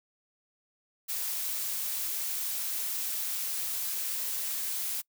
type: noise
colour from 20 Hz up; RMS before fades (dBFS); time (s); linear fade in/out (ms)
blue; -33; 1.08-5.02; 20
effects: noise-tail reverb RT60 0.1 s tail -25 dB re dry